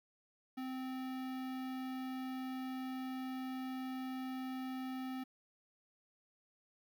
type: tone with notch filter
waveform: square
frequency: 259.5 Hz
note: C4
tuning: 14 cents flat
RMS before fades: -42 dBFS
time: 0.57-5.24 s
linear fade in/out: 10 ms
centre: 7600 Hz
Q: 0.58
effects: 12-bit